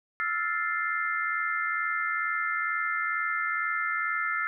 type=chord; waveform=sine; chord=F major seventh; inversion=third; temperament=equal with one note detuned; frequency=1314.7 / 1396.9 / 1760 / 2093 Hz; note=E6 / F6 / A6 / C7; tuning=-5 / 0 / 0 / 0 cents; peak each=-32 dBFS; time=0.2-4.47 s; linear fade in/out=0 ms; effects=none